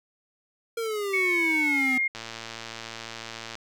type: exponential sweep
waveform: square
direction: down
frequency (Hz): 466.2 to 252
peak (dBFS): -28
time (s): 0.77-1.98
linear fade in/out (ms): 5
type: tone with pitch glide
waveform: sine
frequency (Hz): 2217 to 2129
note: C#7 to C7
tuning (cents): 0 to +30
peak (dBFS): -22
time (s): 1.13-2.08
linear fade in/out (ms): 10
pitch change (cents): -70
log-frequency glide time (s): 1.61-1.82
type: click train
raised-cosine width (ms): 0.2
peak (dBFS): -19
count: 161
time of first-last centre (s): 2.15-3.554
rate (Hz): 114
effects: none